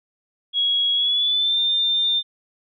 sine tone with pitch glide, 3322 to 3602 Hz, G#7 to A7, 0 to +40 cents, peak -17 dBFS, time 0.53-2.23 s, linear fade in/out 50 ms, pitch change +140 cents, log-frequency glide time 0.94-1.6 s, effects none

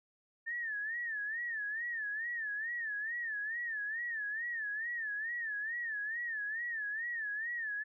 sine tone with vibrato, 1788 Hz, A6, 27 cents sharp, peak -35 dBFS, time 0.46-7.84 s, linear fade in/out 20 ms, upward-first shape sine, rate 2.3 Hz, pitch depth 130 cents each way, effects none

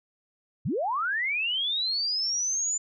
sine linear sweep, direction up, 87.31 to 7100 Hz, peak -25 dBFS, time 0.65-2.78 s, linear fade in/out 10 ms, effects none

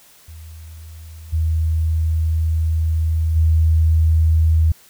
sine tone with level steps, 80.1 Hz, E2, 49 cents flat, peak -34 / -15 / -11 dBFS, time 0.28-4.72 s, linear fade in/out 5 ms, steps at 1.32 / 3.35 s, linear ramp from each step 20 ms, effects white hiss -49 dBFS RMS until 4.89 s

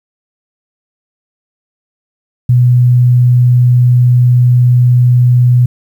sine tone, 123.47 Hz, B2, in tune, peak -4 dBFS, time 2.49-5.66 s, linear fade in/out 5 ms, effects 7-bit

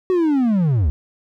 triangle linear sweep, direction down, 377.7 to 63.7 Hz, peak -12 dBFS, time 0.1-0.9 s, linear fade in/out 0 ms, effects none

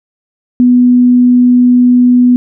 sine tone, 246.9 Hz, B3, in tune, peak -3 dBFS, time 0.6-2.36 s, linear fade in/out 0 ms, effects none

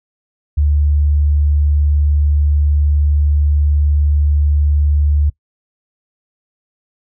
sine tone, 73.42 Hz, D2, in tune, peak -10 dBFS, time 0.57-5.3 s, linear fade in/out 10 ms, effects noise-tail reverb RT60 0.1 s tail -21 dB re dry

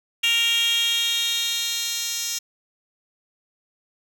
10% pulse tone with high-pass filter sweep, 464.8 Hz, A#4, 5 cents flat, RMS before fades -23 dBFS, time 0.23-2.39 s, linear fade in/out 10 ms, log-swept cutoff 2900 to 4800 Hz, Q 5.4, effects none

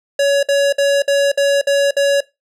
square tone bursts, 562 Hz, C#5, 24 cents sharp, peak -12 dBFS, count 7, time 0.19-2.206 s, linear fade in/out 5 ms, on 240 ms, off 56 ms, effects noise-tail reverb RT60 0.2 s tail -20 dB re dry + low-pass 9000 Hz 12 dB/octave

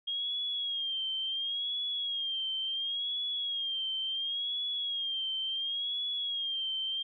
sine tone with vibrato, 3247 Hz, G#7, 40 cents flat, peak -31 dBFS, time 0.07-7.03 s, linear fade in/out 10 ms, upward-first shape sine, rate 0.71 Hz, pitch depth 74 cents each way, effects none

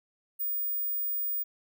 sine tone, 15000 Hz, A#9, 10 cents sharp, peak -28 dBFS, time 0.39-1.44 s, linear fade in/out 20 ms, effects none

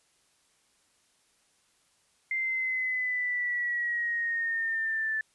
sine linear sweep, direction down, 2093 to 1752 Hz, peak -27 dBFS, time 2.31-5.21 s, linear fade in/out 2 ms, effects white hiss -68 dBFS RMS until 5.34 s + resampled to 24000 Hz

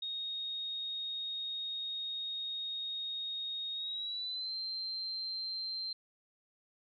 sine tone with pitch glide, 3729 to 4138 Hz, A#7 to C8, 0 to -20 cents, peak -36 dBFS, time 0.02-5.93 s, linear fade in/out 5 ms, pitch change +180 cents, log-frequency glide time 3.74-4.55 s, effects none

